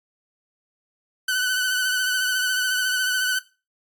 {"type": "tone with vibrato", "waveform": "sawtooth", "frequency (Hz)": 1504, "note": "F#6", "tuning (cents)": 28, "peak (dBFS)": -17, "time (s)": [1.28, 3.39], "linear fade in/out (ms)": 5, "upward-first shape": "sine", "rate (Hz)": 14, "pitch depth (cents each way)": 34, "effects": ["noise-tail reverb RT60 0.3 s tail -17 dB re dry", "AAC 64 kbps"]}